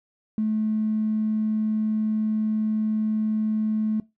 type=tone; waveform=triangle; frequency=216.4 Hz; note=A3; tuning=29 cents flat; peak=-17 dBFS; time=0.38-4 s; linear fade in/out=2 ms; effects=noise-tail reverb RT60 0.2 s tail -23 dB re dry + tanh soft clip ceiling -19 dBFS